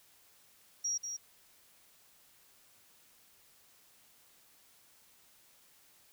sine tone with echo, 5680 Hz, F8, 28 cents sharp, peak -31 dBFS, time 0.84-0.98 s, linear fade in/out 10 ms, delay 190 ms, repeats 1, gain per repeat -6 dB, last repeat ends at 1.17 s, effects white hiss -64 dBFS RMS until 6.12 s

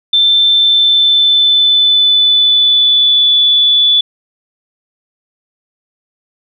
sine tone with pitch glide, 3550 to 3459 Hz, A7 to A7, +15 to -30 cents, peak -6 dBFS, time 0.13-4.01 s, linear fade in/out 5 ms, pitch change -45 cents, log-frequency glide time 0.52-3.34 s, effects none

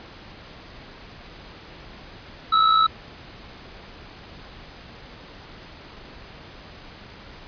square tone with amplitude modulation, 1303 Hz, E6, 20 cents flat, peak -13 dBFS, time 2.52-2.87 s, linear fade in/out 10 ms, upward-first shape sine, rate 59.6 Hz, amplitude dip 55%, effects pink hiss -43 dBFS RMS until 7.47 s + resampled to 11025 Hz

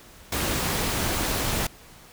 pink noise with amplitude modulation, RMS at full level -24 dBFS, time 0.32-1.67 s, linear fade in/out 5 ms, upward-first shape sine, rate 247 Hz, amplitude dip 45%, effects pink hiss -49 dBFS RMS until 2.12 s

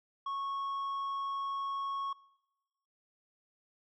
sine tone with tanh clipping, 1102 Hz, C#6, 11 cents flat, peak -35 dBFS, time 0.26-2.13 s, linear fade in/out 5 ms, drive 5 dB, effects noise-tail reverb RT60 1.0 s tail -23 dB re dry

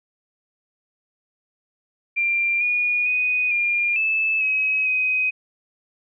sine tone with pitch steps, 2378 / 2446 / 2488 / 2407 / 2620 / 2549 / 2516 Hz, D7 / D#7 / D#7 / D7 / E7 / D#7 / D#7, +21 / -30 / -1 / +42 / -11 / +41 / +19 cents, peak -18 dBFS, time 2.16-5.31 s, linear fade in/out 20 ms, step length 450 ms, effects none

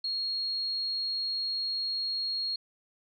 sine tone, 4285 Hz, C8, 40 cents sharp, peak -29 dBFS, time 0.04-2.56 s, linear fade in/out 5 ms, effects none

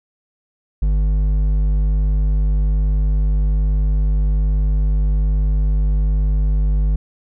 triangle tone with hard clipping, 50.6 Hz, G#1, 44 cents flat, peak -15 dBFS, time 0.82-6.96 s, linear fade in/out 5 ms, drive 10 dB, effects none

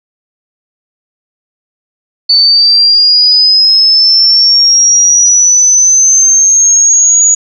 sine linear sweep, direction up, 4490 to 6800 Hz, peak -3 dBFS, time 2.29-7.35 s, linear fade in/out 10 ms, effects none

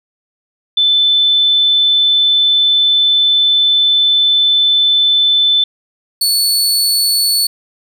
sine / sawtooth tone pair in turn, 3520 / 4435 Hz, A7 / C#8, 0 / 0 cents, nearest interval major third, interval 400 cents, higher second, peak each -8 dBFS, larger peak neither, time 0.77-5.64 / 6.21-7.47 s, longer first, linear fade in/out 5 ms, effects none

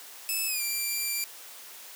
5% pulse tone with pitch glide, 2607 to 2363 Hz, E7 to D7, -20 to +10 cents, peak -19 dBFS, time 0.29-1.24 s, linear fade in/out 0 ms, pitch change -170 cents, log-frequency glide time 0.47-0.62 s, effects white hiss -46 dBFS RMS until 1.95 s + high-pass 400 Hz 12 dB/octave

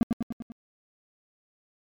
triangle tone with echo, 232.7 Hz, A#3, 3 cents flat, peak -15 dBFS, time 0.01-0.03 s, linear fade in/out 0 ms, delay 98 ms, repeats 5, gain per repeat -4 dB, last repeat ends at 0.52 s, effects MP3 96 kbps

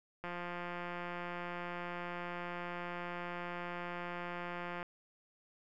click train, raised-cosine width 0.5 ms, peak -27 dBFS, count 804, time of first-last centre 0.24-4.829 s, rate 175 Hz, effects none

